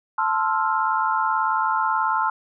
sine chord, F major seventh, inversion first, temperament equal, 880 / 1046.5 / 1318.5 / 1396.9 Hz, A5 / C6 / E6 / F6, 0 / 0 / 0 / 0 cents, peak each -23 / -24 / -26 / -26 dBFS, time 0.18-2.3 s, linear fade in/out 5 ms, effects none

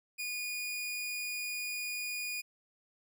sawtooth tone, 2451 Hz, D#7, 27 cents flat, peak -32 dBFS, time 0.18-2.42 s, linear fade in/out 20 ms, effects none

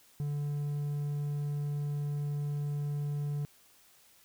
triangle tone, 145.5 Hz, D3, 16 cents flat, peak -29 dBFS, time 0.2-3.45 s, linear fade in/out 0 ms, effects white hiss -62 dBFS RMS until 4.24 s

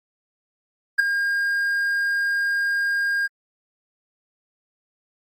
triangle tone with ADSR envelope, 1615 Hz, G#6, 49 cents flat, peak -8 dBFS, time 0.98-3.28 s, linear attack 18 ms, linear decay 6 ms, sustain -10 dB, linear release 25 ms, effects Opus 48 kbps

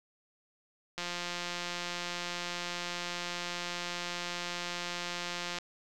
click train, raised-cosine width 0.2 ms, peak -19 dBFS, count 807, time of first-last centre 0.98-5.586 s, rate 175 Hz, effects none

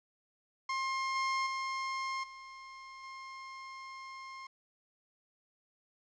30% pulse tone with level steps, 1064 Hz, C6, 29 cents sharp, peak -30 / -28 / -32 / -45 / -42 dBFS, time 0.69-4.47 s, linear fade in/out 5 ms, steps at 1.15 / 1.46 / 2.23 / 3.03 s, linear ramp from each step 10 ms, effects resampled to 16000 Hz + 11-bit

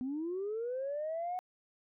sine linear sweep, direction up, 246.6 to 740 Hz, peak -33 dBFS, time 0.01-1.39 s, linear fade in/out 0 ms, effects tanh soft clip ceiling -30 dBFS

